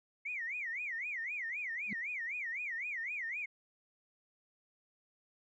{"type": "tone with vibrato", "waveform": "sine", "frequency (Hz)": 2121, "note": "C7", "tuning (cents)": 23, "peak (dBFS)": -36, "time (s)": [0.25, 3.46], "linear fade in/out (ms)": 10, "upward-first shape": "sine", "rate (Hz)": 3.9, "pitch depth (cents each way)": 280}
{"type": "tone with exponential growth", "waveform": "sine", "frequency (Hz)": 206.6, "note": "G#3", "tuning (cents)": -9, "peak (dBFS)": -33, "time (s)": [1.86, 1.93], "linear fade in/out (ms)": 2, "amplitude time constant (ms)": 15}
{"effects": ["tanh soft clip ceiling -29 dBFS"]}